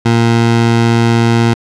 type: tone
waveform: 20% pulse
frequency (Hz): 116.2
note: A#2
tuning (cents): -5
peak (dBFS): -3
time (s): 0.05-1.54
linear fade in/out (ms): 10
effects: low-pass 6000 Hz 12 dB/octave